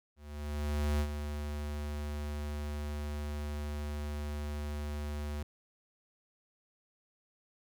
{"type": "tone with ADSR envelope", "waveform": "square", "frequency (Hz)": 73.9, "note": "D2", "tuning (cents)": 11, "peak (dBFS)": -28, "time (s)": [0.16, 5.43], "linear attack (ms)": 840, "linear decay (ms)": 68, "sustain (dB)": -8, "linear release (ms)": 4, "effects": []}